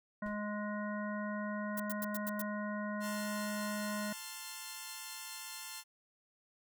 harmonic tone, 208.6 Hz, G#3, 8 cents sharp, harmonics 1 / 3 / 5 / 7 / 9, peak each -38 / -43 / -45 / -46 / -48 dBFS, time 0.22-4.13 s, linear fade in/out 5 ms
brown noise with exponential decay, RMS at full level -46 dBFS, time 0.26-0.43 s, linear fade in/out 1 ms, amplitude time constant 35 ms
violet noise bursts, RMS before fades -40 dBFS, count 6, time 1.77-2.419 s, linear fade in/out 5 ms, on 29 ms, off 95 ms
5% pulse chord, F major, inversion first, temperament equal, 880 / 1046.5 / 1396.9 Hz, A5 / C6 / F6, 0 / 0 / 0 cents, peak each -36 / -36 / -37 dBFS, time 3-5.84 s, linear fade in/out 50 ms
effects none

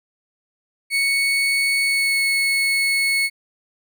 35% pulse tone with pitch glide, 2217 to 2199 Hz, C#7 to C#7, 0 to -14 cents, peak -15 dBFS, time 0.9-3.3 s, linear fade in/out 50 ms, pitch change -14 cents, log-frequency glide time 1.84-2.21 s, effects none

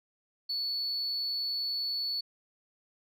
sine tone, 4435 Hz, C#8, in tune, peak -28 dBFS, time 0.49-2.21 s, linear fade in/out 10 ms, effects tanh soft clip ceiling -27 dBFS + MP3 64 kbps

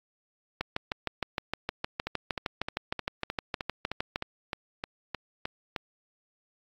two click trains, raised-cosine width 0.3 ms, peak -13 / -16 dBFS, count 24 / 13, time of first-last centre 0.61-4.159 / 2.07-5.762 s, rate 6.48 / 3.25 Hz, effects AAC 48 kbps

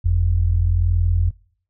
sine tone pair together, 46.25 / 87.31 Hz, F#1 / F2, 0 / 0 cents, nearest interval major seventh, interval 1100 cents, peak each -18 / -16 dBFS, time 0.04-1.31 s, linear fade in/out 20 ms, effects noise-tail reverb RT60 0.6 s tail -25 dB re dry

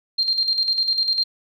sine tone with tremolo, 4186 Hz, C8, in tune, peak -16 dBFS, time 0.18-1.24 s, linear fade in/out 10 ms, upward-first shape square, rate 10 Hz, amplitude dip 55%, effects none

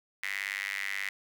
sawtooth tone with high-pass filter, 98.7 Hz, G2, 12 cents sharp, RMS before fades -35 dBFS, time 0.23-1.09 s, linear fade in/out 0 ms, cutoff 2000 Hz, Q 7.5, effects none

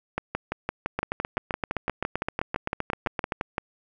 two click trains, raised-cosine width 0.5 ms, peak -11 / -11 dBFS, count 21 / 19, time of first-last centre 0.18-3.581 / 0.99-3.322 s, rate 5.88 / 7.72 Hz, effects none

